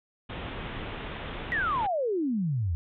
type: low-pass noise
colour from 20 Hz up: pink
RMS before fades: -37 dBFS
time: 0.29-1.87 s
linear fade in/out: 10 ms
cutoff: 3600 Hz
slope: 96 dB/octave
type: exponential sweep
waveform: sine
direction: down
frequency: 1975.5 to 77.78 Hz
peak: -25 dBFS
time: 1.52-2.75 s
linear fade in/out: 0 ms
effects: none